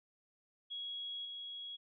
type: tone with level steps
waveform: sine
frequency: 3322 Hz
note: G#7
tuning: in tune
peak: -40 / -43 dBFS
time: 0.7-1.77 s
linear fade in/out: 20 ms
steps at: 1.25 s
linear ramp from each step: 2 ms
effects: none